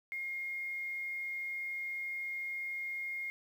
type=tone with quantisation; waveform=sine; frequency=2137 Hz; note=C7; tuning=36 cents sharp; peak=-36 dBFS; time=0.12-3.3 s; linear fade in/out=0 ms; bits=10; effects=none